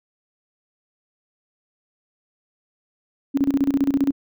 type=tone with tremolo; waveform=sine; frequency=277.2 Hz; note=C#4; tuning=in tune; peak=-14 dBFS; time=3.34-4.12 s; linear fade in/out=20 ms; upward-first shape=square; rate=15 Hz; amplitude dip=80%; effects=none